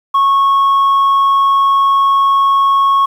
sine tone, 1100 Hz, C#6, 14 cents flat, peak -5 dBFS, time 0.14-3.06 s, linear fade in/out 10 ms, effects tanh soft clip ceiling -7 dBFS + 7-bit

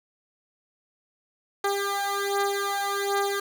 15% pulse beating tone pair, 399.2 / 400.5 Hz, G4 / G4, +32 / +37 cents, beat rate 1.3 Hz, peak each -21 / -22 dBFS, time 1.64-3.4 s, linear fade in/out 5 ms, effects none

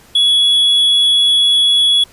triangle tone, 3374 Hz, G#7, 27 cents sharp, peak -7 dBFS, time 0.15-2.04 s, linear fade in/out 5 ms, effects pink hiss -45 dBFS RMS until 2.12 s + resampled to 32000 Hz

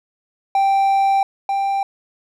triangle tone pair in turn, 784 / 788.4 Hz, G5 / G5, 0 / +10 cents, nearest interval unison, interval 10 cents, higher second, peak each -11 / -15 dBFS, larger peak first, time 0.55-1.23 / 1.49-1.83 s, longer first, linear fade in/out 2 ms, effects none

